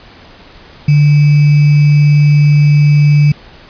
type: tone with sample-and-hold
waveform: sine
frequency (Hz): 146.83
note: D3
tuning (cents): 0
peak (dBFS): -4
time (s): 0.88-3.32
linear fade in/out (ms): 5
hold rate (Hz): 2450
effects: pink hiss -38 dBFS RMS until 3.69 s + resampled to 11025 Hz